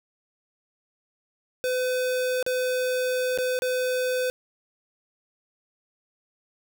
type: tone with dropouts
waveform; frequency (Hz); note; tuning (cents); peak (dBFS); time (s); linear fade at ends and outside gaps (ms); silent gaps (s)
square; 506; B4; +42; -24; 1.64-4.3; 0; 2.427-2.464 / 3.376-3.386 / 3.59-3.621
effects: none